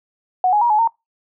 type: tone with pitch steps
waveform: sine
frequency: 737 / 836 / 952 / 849 / 915 Hz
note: F#5 / G#5 / A#5 / G#5 / A#5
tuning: -7 / +11 / +36 / +38 / -32 cents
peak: -12 dBFS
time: 0.44-0.875 s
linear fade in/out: 2 ms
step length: 87 ms
effects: noise-tail reverb RT60 0.2 s tail -25 dB re dry